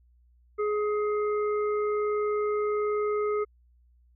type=harmonic tone; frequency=419.4 Hz; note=G#4; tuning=17 cents sharp; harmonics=1 / 3 / 5; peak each=-25 / -33 / -43 dBFS; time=0.58-3.45 s; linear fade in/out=20 ms; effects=added 60 Hz sine -58 dBFS peak until 4.15 s